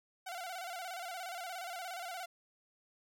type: tone with vibrato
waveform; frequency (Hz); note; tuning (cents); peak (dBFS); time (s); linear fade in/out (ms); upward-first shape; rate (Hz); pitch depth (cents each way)
sawtooth; 721; F#5; -45; -37; 0.26-2.26; 10; square; 17; 77
effects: none